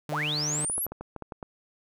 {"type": "tone", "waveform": "sawtooth", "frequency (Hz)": 149.8, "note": "D3", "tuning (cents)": 35, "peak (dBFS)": -28, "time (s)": [0.09, 0.65], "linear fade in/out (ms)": 2}
{"type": "linear sweep", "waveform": "sine", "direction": "up", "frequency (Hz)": [492, 11950], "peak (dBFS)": -27, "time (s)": [0.12, 0.86], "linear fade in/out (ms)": 2}
{"type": "clicks", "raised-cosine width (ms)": 1, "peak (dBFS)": -23, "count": 10, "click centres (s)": [0.644, 0.699, 0.78, 0.866, 0.92, 1.01, 1.163, 1.223, 1.322, 1.428]}
{"effects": []}